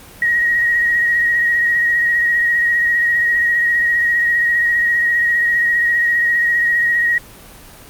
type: tone with vibrato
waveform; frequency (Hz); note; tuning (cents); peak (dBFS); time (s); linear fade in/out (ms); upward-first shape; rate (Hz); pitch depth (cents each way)
sine; 1892; A#6; +25; -12; 0.22-7.18; 2; sine; 15; 22
effects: pink hiss -39 dBFS RMS until 7.89 s + Opus 24 kbps